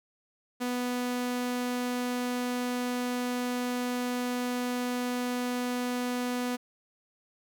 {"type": "tone", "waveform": "sawtooth", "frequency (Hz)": 246.9, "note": "B3", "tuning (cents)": 0, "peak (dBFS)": -25, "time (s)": [0.6, 6.57], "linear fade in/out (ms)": 20, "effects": []}